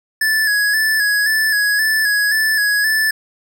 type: tone with vibrato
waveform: square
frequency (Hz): 1711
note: A6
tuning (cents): -49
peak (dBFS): -14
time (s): 0.21-3.11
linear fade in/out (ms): 5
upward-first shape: square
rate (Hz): 1.9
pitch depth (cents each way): 41
effects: none